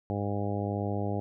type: harmonic tone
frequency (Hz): 101.6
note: G#2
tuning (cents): -38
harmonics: 1 / 2 / 3 / 4 / 5 / 6 / 7 / 8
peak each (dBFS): -32 / -35 / -37 / -38 / -39 / -40 / -40 / -41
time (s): 0.1-1.2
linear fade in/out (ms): 0
effects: none